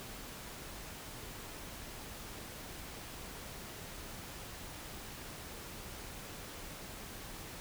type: silence
effects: pink hiss -47 dBFS RMS until 7.6 s